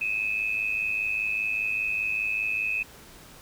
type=tone pair together; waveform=sine; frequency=2489 / 2594 Hz; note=D#7 / E7; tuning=0 / -28 cents; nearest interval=minor second; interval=72 cents; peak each=-29 / -27 dBFS; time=0.01-2.83 s; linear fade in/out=5 ms; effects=pink hiss -49 dBFS RMS until 3.41 s